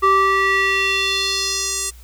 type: tone with band-pass filter sweep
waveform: square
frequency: 388.5 Hz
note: G4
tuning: 16 cents flat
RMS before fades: -18 dBFS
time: 0.02-1.91 s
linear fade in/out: 20 ms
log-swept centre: 1100 to 8200 Hz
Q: 2.4
effects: added 60 Hz sine -39 dBFS peak until 2.03 s + white hiss -50 dBFS RMS until 2.03 s